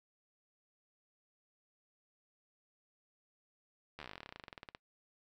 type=slowing click train; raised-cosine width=0.3 ms; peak=-30 dBFS; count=26; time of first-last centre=3.99-4.749 s; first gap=12 ms; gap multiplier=1.07; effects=noise-tail reverb RT60 0.1 s tail -23 dB re dry